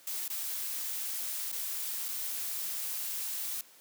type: noise with dropouts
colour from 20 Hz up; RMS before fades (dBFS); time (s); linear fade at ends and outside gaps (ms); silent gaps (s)
blue; -36; 0.07-3.61; 1; 0.279-0.301 / 1.516-1.526 / 2.083-2.087
effects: white hiss -58 dBFS RMS until 3.8 s + high-pass 200 Hz 12 dB/octave